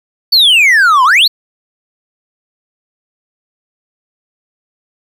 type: exponential two-way sweep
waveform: triangle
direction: down then up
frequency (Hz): 4600 to 975 to 4600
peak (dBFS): -3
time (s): 0.32-1.28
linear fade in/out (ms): 10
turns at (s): 1.04
effects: none